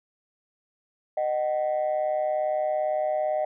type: tone pair together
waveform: sine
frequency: 615.3 / 753 Hz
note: D#5 / F#5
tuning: -19 / +30 cents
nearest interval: minor third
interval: 349 cents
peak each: -23 / -27 dBFS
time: 1.17-3.45 s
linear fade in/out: 5 ms
effects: tanh soft clip ceiling -19 dBFS